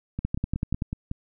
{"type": "two click trains", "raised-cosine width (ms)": 5, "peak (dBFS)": [-13, -17], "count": [7, 6], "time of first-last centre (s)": [[0.25, 0.821], [0.19, 1.114]], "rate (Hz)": [10.5, 5.41], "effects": []}